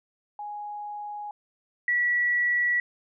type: tone pair in turn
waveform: sine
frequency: 830.6 / 1941.6 Hz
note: G#5 / B6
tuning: 0 / -30 cents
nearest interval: octave + minor third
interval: 1470 cents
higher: second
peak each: -33 / -21 dBFS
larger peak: second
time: 0.39-1.31 / 1.88-2.8 s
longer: neither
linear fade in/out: 2 ms
effects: none